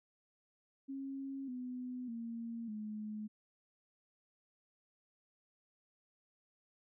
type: tone with pitch steps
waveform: sine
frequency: 271.7 / 250.6 / 231.1 / 213.2 Hz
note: C#4 / B3 / A#3 / G#3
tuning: -35 / +25 / -15 / +46 cents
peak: -40 dBFS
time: 0.88-3.28 s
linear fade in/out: 20 ms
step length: 600 ms
effects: none